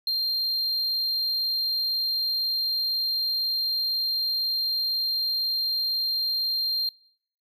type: tone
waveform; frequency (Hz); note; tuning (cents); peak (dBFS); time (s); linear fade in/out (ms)
triangle; 4186; C8; 0; -22; 0.07-6.89; 2
effects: noise-tail reverb RT60 0.7 s tail -25 dB re dry